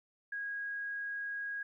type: tone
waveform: sine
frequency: 1644 Hz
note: G#6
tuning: 18 cents flat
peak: -36 dBFS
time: 0.32-1.63 s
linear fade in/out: 5 ms
effects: 13-bit